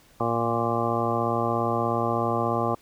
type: harmonic tone with a mistuned harmonic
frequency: 116.8 Hz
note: A#2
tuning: 4 cents sharp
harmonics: 1 / 2 / 3 / 4 / 5 / 6 / 7 / 9 / 10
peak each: -31 / -31 / -31 / -31 / -31 / -31 / -31 / -31 / -31 dBFS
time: 0.2-2.75 s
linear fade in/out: 5 ms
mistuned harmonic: 1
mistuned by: -25 cents
effects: pink hiss -57 dBFS RMS until 2.81 s